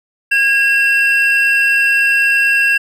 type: tone pair together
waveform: triangle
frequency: 1637 / 2708 Hz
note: G#6 / E7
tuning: -25 / +46 cents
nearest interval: major sixth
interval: 871 cents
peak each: -11 dBFS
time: 0.31-2.78 s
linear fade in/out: 10 ms
effects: none